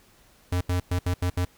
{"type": "tone bursts at uneven times", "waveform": "square", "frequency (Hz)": 89.5, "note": "F2", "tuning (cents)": 43, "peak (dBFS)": -23, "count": 6, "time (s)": [[0.52, 0.61], [0.69, 0.8], [0.91, 0.99], [1.06, 1.14], [1.22, 1.3], [1.37, 1.45]], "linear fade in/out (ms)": 5, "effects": ["pink hiss -58 dBFS RMS until 1.57 s"]}